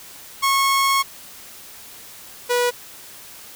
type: tone pair in turn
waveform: sawtooth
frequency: 1094 / 487.6 Hz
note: C#6 / B4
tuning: -23 / -22 cents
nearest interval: octave + major second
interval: 1399 cents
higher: first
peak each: -12 / -13 dBFS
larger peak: first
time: 0.42-1.03 / 2.49-2.71 s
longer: first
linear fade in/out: 20 ms
effects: white hiss -41 dBFS RMS until 3.55 s